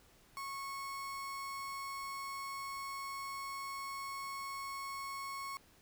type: tone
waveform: 35% pulse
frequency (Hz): 1100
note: C#6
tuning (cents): -14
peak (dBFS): -39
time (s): 0.37-5.57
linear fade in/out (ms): 0
effects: pink hiss -65 dBFS RMS until 5.81 s